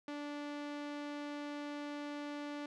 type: tone with low-pass filter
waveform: sawtooth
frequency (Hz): 291.7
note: D4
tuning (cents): -12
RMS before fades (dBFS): -43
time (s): 0.08-2.66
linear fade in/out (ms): 2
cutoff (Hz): 4400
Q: 0.72
effects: none